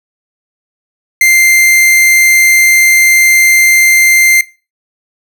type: tone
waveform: 45% pulse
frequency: 2093 Hz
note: C7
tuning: in tune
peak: -4 dBFS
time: 1.21-4.41 s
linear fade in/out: 2 ms
effects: noise-tail reverb RT60 0.3 s tail -19 dB re dry